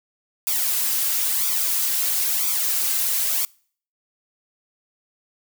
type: noise with flanger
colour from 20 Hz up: blue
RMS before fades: -22 dBFS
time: 0.47-3.45 s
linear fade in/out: 0 ms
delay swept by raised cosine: 0.84 to 3.84 ms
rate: 1 Hz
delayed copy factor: +0.8
effects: noise-tail reverb RT60 0.5 s tail -25 dB re dry